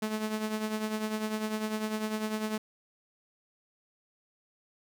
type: tone with tremolo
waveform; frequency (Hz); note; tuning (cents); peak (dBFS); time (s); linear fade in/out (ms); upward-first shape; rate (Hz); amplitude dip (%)
sawtooth; 216; A3; -32; -24; 0.02-2.58; 5; triangle; 10; 65
effects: none